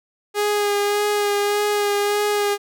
sawtooth tone with vibrato, 411.5 Hz, G#4, 16 cents flat, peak -14 dBFS, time 0.34-2.58 s, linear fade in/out 50 ms, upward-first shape sine, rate 1.7 Hz, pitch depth 18 cents each way, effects none

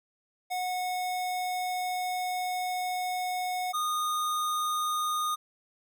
square tone pair in turn, 731 / 1229.4 Hz, F#5 / D#6, -21 / -21 cents, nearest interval major sixth, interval 900 cents, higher second, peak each -30 / -28 dBFS, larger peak second, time 0.5-3.73 / 3.73-5.36 s, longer first, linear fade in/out 20 ms, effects none

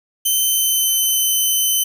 5% pulse tone with pitch glide, 3074 to 3049 Hz, G7 to G7, -35 to -49 cents, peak -7 dBFS, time 0.25-1.84 s, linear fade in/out 10 ms, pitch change -14 cents, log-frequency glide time 0.43-1.33 s, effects none

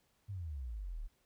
sine exponential sweep, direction down, 105.1 to 33.99 Hz, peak -39 dBFS, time 0.28-1.08 s, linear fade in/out 20 ms, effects pink hiss -75 dBFS RMS until 1.25 s

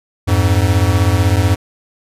square beating tone pair, 87.31 / 103.31 Hz, F2 / G#2, 0 / -9 cents, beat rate 16 Hz, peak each -14 dBFS, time 0.27-1.56 s, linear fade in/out 20 ms, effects resampled to 32000 Hz

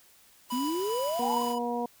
white noise, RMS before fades -44 dBFS, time 0.48-1.56 s, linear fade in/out 50 ms
square tone with tremolo, 987.8 Hz, B5, in tune, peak -33 dBFS, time 0.5-1.59 s, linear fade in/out 10 ms, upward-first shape square, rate 2.5 Hz, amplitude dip 30%
sine exponential sweep, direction up, 236.1 to 1038 Hz, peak -28 dBFS, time 0.52-1.43 s, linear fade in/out 10 ms
harmonic tone, 239.6 Hz, A#3, 48 cents sharp, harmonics 1 / 2 / 3 / 4, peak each -33 / -33 / -34 / -35 dBFS, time 1.19-1.86 s, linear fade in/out 5 ms
effects white hiss -59 dBFS RMS until 2 s

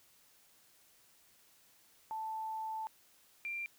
sine tone pair in turn, 880 / 2373 Hz, A5 / D7, 0 / +17 cents, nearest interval octave + perfect fourth, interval 1717 cents, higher second, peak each -37 / -37 dBFS, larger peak neither, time 2.11-2.87 / 3.45-3.66 s, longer first, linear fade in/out 0 ms, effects white hiss -66 dBFS RMS until 3.78 s

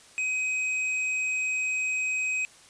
triangle tone with hard clipping, 2523 Hz, D#7, 23 cents sharp, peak -27 dBFS, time 0.18-2.45 s, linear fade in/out 0 ms, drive 10 dB, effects white hiss -53 dBFS RMS until 2.69 s + resampled to 22050 Hz

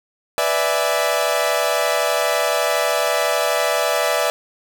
sawtooth chord, E dominant seventh, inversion second, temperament equal, 493.9 / 587.3 / 659.3 / 830.6 Hz, B4 / D5 / E5 / G#5, 0 / 0 / 0 / 0 cents, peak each -21 / -17 / -17 / -23 dBFS, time 0.38-4.3 s, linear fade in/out 0 ms, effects none

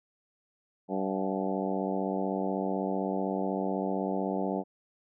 harmonic tone with a mistuned harmonic, 95.9 Hz, G2, 37 cents flat, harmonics 2 / 3 / 4 / 5 / 6 / 7 / 8 / 9, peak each -33 / -35 / -36 / -37 / -38 / -38 / -39 / -40 dBFS, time 0.88-4.64 s, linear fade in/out 50 ms, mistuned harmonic 8, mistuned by -53 cents, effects none

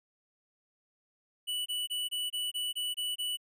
square tone bursts, 2960 Hz, F#7, in tune, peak -32 dBFS, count 9, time 1.47-3.372 s, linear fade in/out 20 ms, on 190 ms, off 24 ms, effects none

